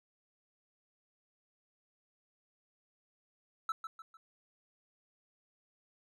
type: tone with echo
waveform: triangle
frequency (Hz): 1318.5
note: E6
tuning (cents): 0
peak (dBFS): -29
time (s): 3.69-3.72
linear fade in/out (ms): 2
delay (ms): 150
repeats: 3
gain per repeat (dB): -8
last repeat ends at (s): 4.17
effects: none